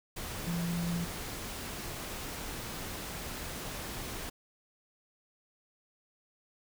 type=tone in noise; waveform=sine; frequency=171.4 Hz; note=F3; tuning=32 cents flat; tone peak=-31 dBFS; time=0.47-1.05 s; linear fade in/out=10 ms; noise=pink; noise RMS=-40 dBFS; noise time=0.16-4.3 s; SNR=+6 dB; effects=none